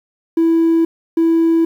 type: tone pair in turn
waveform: triangle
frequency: 329.6 / 329.6 Hz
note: E4 / E4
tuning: 0 / 0 cents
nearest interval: unison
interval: 0 cents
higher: neither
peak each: -7 dBFS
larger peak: neither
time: 0.37-0.85 / 1.17-1.65 s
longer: neither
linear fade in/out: 5 ms
effects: tanh soft clip ceiling -6 dBFS + 8-bit